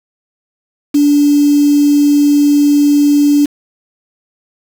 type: tone with quantisation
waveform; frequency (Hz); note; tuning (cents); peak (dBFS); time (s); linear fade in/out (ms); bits
sine; 290; D4; -22; -6; 0.94-3.46; 10; 4
effects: none